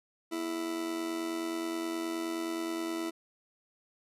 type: tone with amplitude modulation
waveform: 40% pulse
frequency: 330 Hz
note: E4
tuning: 2 cents sharp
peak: -29 dBFS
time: 0.31-3.11 s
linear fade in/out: 20 ms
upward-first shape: sine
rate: 89.5 Hz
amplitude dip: 60%
effects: resampled to 32000 Hz